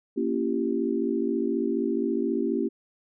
sine chord, A# diminished seventh, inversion none, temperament equal with one note detuned, 233.1 / 277.2 / 337.3 / 392 Hz, A#3 / C#4 / E4 / G4, 0 / 0 / +40 / 0 cents, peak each -29 dBFS, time 0.16-2.69 s, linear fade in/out 20 ms, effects none

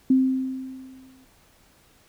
sine tone with exponential decay, 261.6 Hz, C4, in tune, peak -13 dBFS, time 0.1-1.25 s, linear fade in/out 5 ms, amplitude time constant 250 ms, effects pink hiss -58 dBFS RMS until 2.08 s

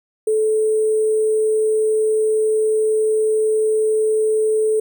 sine tone with sample-and-hold, 434.5 Hz, A4, 22 cents flat, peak -14 dBFS, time 0.27-4.8 s, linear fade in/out 5 ms, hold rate 8820 Hz, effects none

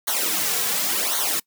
white noise with flanger, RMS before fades -23 dBFS, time 0.07-1.4 s, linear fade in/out 10 ms, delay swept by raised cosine 0.39 to 3.39 ms, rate 0.91 Hz, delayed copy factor -0.8, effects noise-tail reverb RT60 0.1 s tail -24 dB re dry + high-pass 200 Hz 12 dB/octave

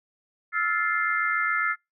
sine chord, F major seventh, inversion third, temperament just, 1309.6 / 1396.9 / 1746.1 / 2095 Hz, E6 / F6 / A6 / C7, -12 / 0 / -14 / +2 cents, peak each -28 dBFS, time 0.52-1.76 s, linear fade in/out 50 ms, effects noise-tail reverb RT60 0.2 s tail -26 dB re dry

